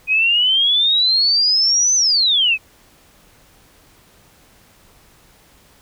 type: exponential two-way sweep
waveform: sine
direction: up then down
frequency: 2489 to 6190 to 2489 Hz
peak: -12 dBFS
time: 0.07-2.58 s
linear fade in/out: 50 ms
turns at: 1.95 s
effects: pink hiss -51 dBFS RMS until 5.81 s